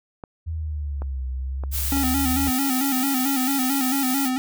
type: clicks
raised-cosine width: 1 ms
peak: -21 dBFS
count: 7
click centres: 0.238 / 1.02 / 1.637 / 1.925 / 1.971 / 2.039 / 2.47 s
type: exponential two-way sweep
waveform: sine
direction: down then up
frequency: 82.41 to 63.8 to 77.2 Hz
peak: -25 dBFS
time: 0.46-2.51 s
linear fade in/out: 20 ms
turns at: 1.27 s
type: noise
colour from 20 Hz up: blue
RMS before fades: -27 dBFS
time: 1.71-4.31 s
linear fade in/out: 50 ms
type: tone with vibrato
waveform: square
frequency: 266 Hz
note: C4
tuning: 29 cents sharp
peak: -22 dBFS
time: 1.92-4.38 s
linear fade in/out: 0 ms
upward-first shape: square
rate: 4.5 Hz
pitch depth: 67 cents each way
effects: none